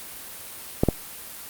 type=clicks; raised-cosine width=2 ms; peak=-4 dBFS; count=2; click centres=0.835 / 0.887 s; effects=white hiss -39 dBFS RMS until 1.49 s + Opus 32 kbps

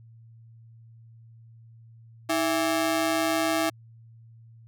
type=ring-modulated tone; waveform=sawtooth; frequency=492.5 Hz; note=B4; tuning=5 cents flat; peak=-16 dBFS; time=2.29-3.7 s; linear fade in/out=10 ms; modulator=173 Hz; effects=added 114 Hz sine -48 dBFS peak until 4.67 s

